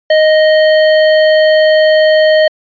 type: tone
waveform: square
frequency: 622.3 Hz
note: D#5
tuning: in tune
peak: -6 dBFS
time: 0.1-2.48 s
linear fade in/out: 5 ms
effects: resampled to 11025 Hz